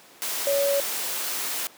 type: tone in noise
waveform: sine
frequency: 562 Hz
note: C#5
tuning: 24 cents sharp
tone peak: -20 dBFS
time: 0.47-0.8 s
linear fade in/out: 0 ms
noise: white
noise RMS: -29 dBFS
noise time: 0.22-1.67 s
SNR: +6 dB
effects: pink hiss -50 dBFS RMS until 1.77 s + high-pass 300 Hz 12 dB/octave